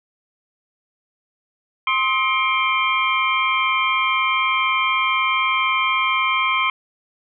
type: tone cluster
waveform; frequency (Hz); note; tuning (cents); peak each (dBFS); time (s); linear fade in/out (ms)
sine; 1050 / 1274 / 2140 / 2359 / 3149; C6 / D#6 / C7 / D7 / G7; +6 / +41 / +38 / +7 / +7; -20 / -26 / -24 / -22 / -27; 1.87-6.7; 2
effects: none

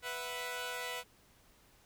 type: chord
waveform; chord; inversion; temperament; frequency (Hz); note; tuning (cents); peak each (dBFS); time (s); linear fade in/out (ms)
10% pulse; B suspended fourth; none; equal; 493.9 / 659.3 / 740; B4 / E5 / F#5; 0 / 0 / 0; -32 / -36 / -37; 0.02-1.04; 50
effects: pink hiss -65 dBFS RMS until 1.85 s

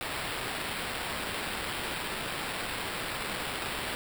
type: noise with sample-and-hold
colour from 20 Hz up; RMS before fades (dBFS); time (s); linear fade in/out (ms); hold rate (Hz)
white; -35; 0.01-3.95; 0; 6300
effects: none

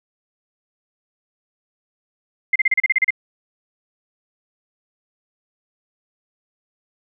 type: tone bursts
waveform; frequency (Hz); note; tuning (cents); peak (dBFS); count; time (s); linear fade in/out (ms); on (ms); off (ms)
sine; 2093; C7; 0; -12; 10; 2.53-3.106; 5; 27; 34
effects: none

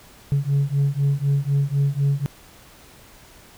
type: beating tone pair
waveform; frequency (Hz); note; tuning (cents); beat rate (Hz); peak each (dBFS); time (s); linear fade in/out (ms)
sine; 138.6 / 142.6; C#3 / C#3; 0 / +49; 4; -19; 0.32-2.26; 0
effects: tanh soft clip ceiling -14 dBFS + pink hiss -48 dBFS RMS until 3.57 s

